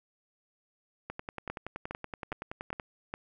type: two click trains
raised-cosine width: 0.5 ms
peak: -20 / -22 dBFS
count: 5 / 19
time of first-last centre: 1.5-3.139 / 1.1-2.798 s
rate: 2.44 / 10.6 Hz
effects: none